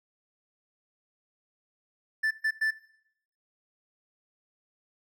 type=tone bursts at uneven times; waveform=triangle; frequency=1760 Hz; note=A6; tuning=in tune; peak=-22 dBFS; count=3; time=2.23-2.31 / 2.44-2.51 / 2.61-2.71 s; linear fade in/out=10 ms; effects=noise-tail reverb RT60 0.7 s tail -18 dB re dry